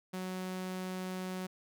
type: tone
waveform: sawtooth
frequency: 185.2 Hz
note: F#3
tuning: 2 cents sharp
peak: -33 dBFS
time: 0.13-1.47 s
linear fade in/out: 10 ms
effects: none